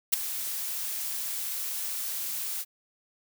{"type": "noise with ADSR envelope", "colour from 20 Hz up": "blue", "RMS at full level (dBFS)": -19, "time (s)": [0.12, 2.65], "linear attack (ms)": 17, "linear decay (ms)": 7, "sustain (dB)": -14, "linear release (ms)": 44, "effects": []}